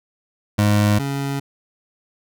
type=tone pair in turn; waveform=25% pulse; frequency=104.1 / 138.96 Hz; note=G#2 / C#3; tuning=+5 / +5 cents; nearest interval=perfect fourth; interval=500 cents; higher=second; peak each=-10 / -18 dBFS; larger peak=first; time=0.58-0.99 / 0.99-1.4 s; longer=neither; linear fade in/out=10 ms; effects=none